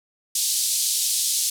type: band-pass noise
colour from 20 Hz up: white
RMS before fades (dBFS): -23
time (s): 0.35-1.5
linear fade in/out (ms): 5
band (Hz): 3800 to 11000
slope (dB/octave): 24
effects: none